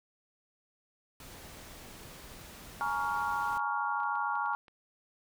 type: noise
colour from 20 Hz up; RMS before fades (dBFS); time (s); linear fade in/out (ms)
pink; -49; 1.2-3.58; 2
type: chord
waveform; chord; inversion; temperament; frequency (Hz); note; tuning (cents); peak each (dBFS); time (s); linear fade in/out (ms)
sine; Bb minor seventh; third; just; 839.1 / 932.3 / 1118.8 / 1398.5; Ab5 / Bb5 / Db6 / F6; +18 / 0 / +16 / +2; -35; 2.81-4.55; 0
type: clicks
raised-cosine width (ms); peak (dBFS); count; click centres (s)
0.3; -40; 11; 3.313 / 3.429 / 3.531 / 3.594 / 4.003 / 4.034 / 4.155 / 4.355 / 4.46 / 4.535 / 4.682
effects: none